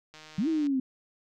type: click train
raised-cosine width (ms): 0.2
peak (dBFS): -31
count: 83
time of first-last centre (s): 0.14-0.669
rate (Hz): 155
type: linear two-way sweep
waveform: sine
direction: up then down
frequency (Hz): 164.81 to 329.6 to 254.4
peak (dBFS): -24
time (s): 0.38-0.8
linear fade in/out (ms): 5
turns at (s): 0.48
effects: none